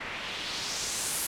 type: noise with low-pass filter sweep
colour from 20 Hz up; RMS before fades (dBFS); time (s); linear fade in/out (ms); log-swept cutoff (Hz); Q
white; -34; 0-1.27; 10; 2000 to 12000; 1.7
effects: none